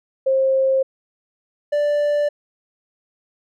sine / triangle tone pair in turn, 532 / 586.7 Hz, C5 / D5, +29 / -2 cents, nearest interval major second, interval 169 cents, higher second, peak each -14 dBFS, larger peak neither, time 0.26-0.83 / 1.72-2.29 s, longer neither, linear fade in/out 10 ms, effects none

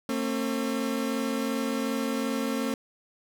30% pulse tone pair together, 225.5 / 268.2 Hz, A3 / C4, +43 / +43 cents, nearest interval minor third, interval 300 cents, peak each -27 dBFS, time 0.09-2.74 s, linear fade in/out 2 ms, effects none

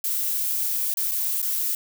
violet noise with dropouts, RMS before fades -25 dBFS, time 0.04-1.75 s, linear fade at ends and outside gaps 2 ms, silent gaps 0.94-0.971 / 1.113-1.117 / 1.418-1.426 s, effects none

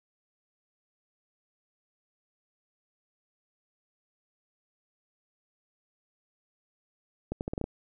accelerating click train, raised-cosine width 2 ms, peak -18 dBFS, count 7, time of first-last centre 7.32-7.641 s, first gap 89 ms, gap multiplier 0.79, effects none

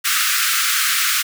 pink high-pass noise, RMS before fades -18 dBFS, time 0.04-1.23 s, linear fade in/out 20 ms, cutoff 1200 Hz, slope 96 dB/octave, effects none

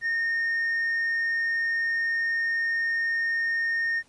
sine tone with tanh clipping, 1836 Hz, A#6, 27 cents flat, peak -24 dBFS, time 0.01-4.03 s, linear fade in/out 50 ms, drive 1 dB, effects pink hiss -60 dBFS RMS until 4.08 s + resampled to 24000 Hz

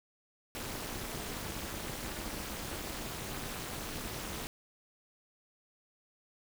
pink noise with amplitude modulation, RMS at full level -36 dBFS, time 0.55-4.47 s, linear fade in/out 0 ms, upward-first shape sine, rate 268 Hz, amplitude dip 100%, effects none

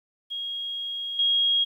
sine tone with level steps, 3277 Hz, G#7, 24 cents flat, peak -29 / -19 dBFS, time 0.3-1.65 s, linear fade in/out 20 ms, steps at 1.19 s, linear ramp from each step 2 ms, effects 10-bit

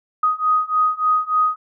sine beating tone pair, 1248 / 1251.4 Hz, D#6 / D#6, +5 / +10 cents, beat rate 3.4 Hz, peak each -19 / -18 dBFS, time 0.23-1.56 s, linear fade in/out 5 ms, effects none

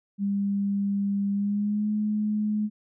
sine tone with pitch glide, 200 to 211.5 Hz, G3 to G#3, +35 to +32 cents, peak -23 dBFS, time 0.18-2.7 s, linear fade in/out 50 ms, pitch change +97 cents, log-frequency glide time 1.32-1.89 s, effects none

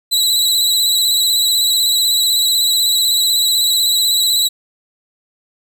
sawtooth tone with vibrato, 3946 Hz, B7, 2 cents flat, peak -9 dBFS, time 0.11-4.49 s, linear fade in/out 20 ms, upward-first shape square, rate 16 Hz, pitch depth 34 cents each way, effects none

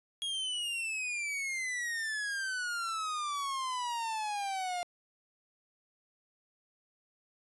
45% pulse exponential sweep, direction down, 3300 to 700 Hz, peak -33 dBFS, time 0.22-4.83 s, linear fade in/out 0 ms, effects resampled to 24000 Hz

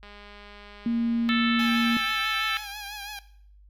click train, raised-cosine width 0.3 ms, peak -31 dBFS, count 400, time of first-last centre 0.03-1.976 s, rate 205 Hz
sine tone, 233.1 Hz, A#3, in tune, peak -22 dBFS, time 0.86-1.97 s, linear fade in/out 2 ms
harmonic tone, 440 Hz, A4, in tune, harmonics 3 / 4 / 5 / 6 / 7 / 8 / 9, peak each -30 / -31 / -32 / -33 / -33 / -34 / -35 dBFS, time 1.29-2.57 s, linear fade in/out 0 ms
10% pulse tone with vibrato, 821 Hz, G#5, 20 cents flat, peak -27 dBFS, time 1.59-3.19 s, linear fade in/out 2 ms, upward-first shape triangle, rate 6.1 Hz, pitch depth 67 cents each way
effects noise-tail reverb RT60 0.6 s tail -17 dB re dry + added 50 Hz sine -50 dBFS peak until 3.69 s

